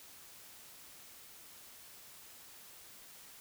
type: silence
effects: white hiss -55 dBFS RMS until 3.4 s